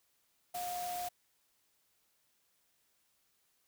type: tone in noise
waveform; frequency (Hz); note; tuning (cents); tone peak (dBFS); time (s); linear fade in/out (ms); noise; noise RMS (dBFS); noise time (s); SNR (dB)
sine; 713; F5; +36; -37; 0.54-1.09; 10; white; -45; 0.54-1.09; +5
effects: white hiss -75 dBFS RMS until 3.67 s